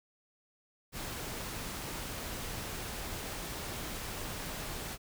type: noise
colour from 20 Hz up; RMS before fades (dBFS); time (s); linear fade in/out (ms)
pink; -40; 0.92-4.98; 50
effects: none